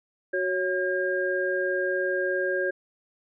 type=tone cluster; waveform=sine; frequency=369.9 / 553 / 1614 Hz; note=F#4 / C#5 / G#6; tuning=0 / -4 / -50 cents; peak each=-28 dBFS; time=0.33-2.71 s; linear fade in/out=10 ms; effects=none